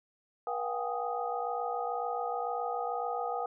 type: tone cluster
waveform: sine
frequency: 482.5 / 713 / 775 / 822 / 1246 Hz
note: B4 / F5 / G5 / G#5 / D#6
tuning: -40 / +36 / -20 / -18 / +2 cents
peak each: -37 / -37 / -37 / -39 / -39 dBFS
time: 0.47-3.46 s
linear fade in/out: 2 ms
effects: none